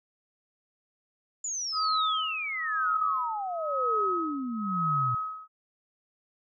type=exponential sweep; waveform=sine; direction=down; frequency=7110 to 116.54 Hz; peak=-30 dBFS; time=1.44-5.15 s; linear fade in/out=5 ms
type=tone with tremolo; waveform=sine; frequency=1274 Hz; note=D#6; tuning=41 cents sharp; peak=-24 dBFS; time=1.72-5.48 s; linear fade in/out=50 ms; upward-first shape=sine; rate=1 Hz; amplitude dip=90%
effects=none